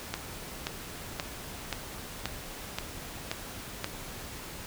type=click train; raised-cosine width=0.2 ms; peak=-13 dBFS; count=8; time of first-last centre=0.14-3.844 s; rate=1.89 Hz; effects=pink hiss -42 dBFS RMS until 4.66 s